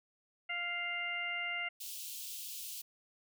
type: harmonic tone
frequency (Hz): 698.5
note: F5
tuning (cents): 0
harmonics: 1 / 2 / 3 / 4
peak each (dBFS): -46 / -44 / -37 / -41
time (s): 0.49-1.69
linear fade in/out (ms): 10
type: high-pass noise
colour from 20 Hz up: white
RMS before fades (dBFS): -44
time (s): 1.8-2.82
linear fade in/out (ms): 10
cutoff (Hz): 2700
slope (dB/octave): 48
effects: none